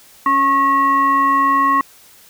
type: tone with frequency modulation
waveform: sine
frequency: 1094 Hz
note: C#6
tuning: 23 cents flat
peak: -11 dBFS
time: 0.26-1.81 s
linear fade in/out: 2 ms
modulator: 817 Hz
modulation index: 0.55
effects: white hiss -46 dBFS RMS until 2.29 s